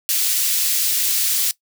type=high-pass noise; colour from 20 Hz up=white; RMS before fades=-19 dBFS; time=0.09-1.51 s; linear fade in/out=0 ms; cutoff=3100 Hz; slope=12 dB/octave; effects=noise-tail reverb RT60 0.1 s tail -19 dB re dry